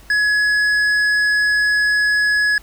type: tone with hard clipping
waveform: sine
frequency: 1687 Hz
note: G#6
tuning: 27 cents sharp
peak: -15 dBFS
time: 0.1-2.58 s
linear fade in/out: 2 ms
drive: 7 dB
effects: added 50 Hz sine -45 dBFS peak until 2.62 s + pink hiss -47 dBFS RMS until 2.62 s